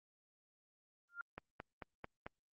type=tone with exponential growth; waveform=sine; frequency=1396.9 Hz; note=F6; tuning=in tune; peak=-38 dBFS; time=1.09-1.21 s; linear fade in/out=1 ms; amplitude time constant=25 ms
type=click train; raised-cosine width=0.5 ms; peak=-30 dBFS; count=5; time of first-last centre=1.38-2.265 s; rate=4.52 Hz
effects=Opus 24 kbps